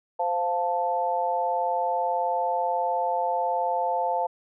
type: chord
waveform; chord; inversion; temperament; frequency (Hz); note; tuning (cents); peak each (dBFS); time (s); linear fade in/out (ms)
sine; F major; second; equal with one note detuned; 519 / 698.5 / 880; C5 / F5 / A5; -14 / 0 / 0; -29 / -27 / -26; 0.19-4.27; 10
effects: none